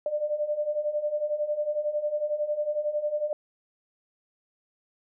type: beating tone pair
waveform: sine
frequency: 590 / 601 Hz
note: D5 / D5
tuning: +8 / +40 cents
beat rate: 11 Hz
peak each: -31 / -27 dBFS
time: 0.06-3.33 s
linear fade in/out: 2 ms
effects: none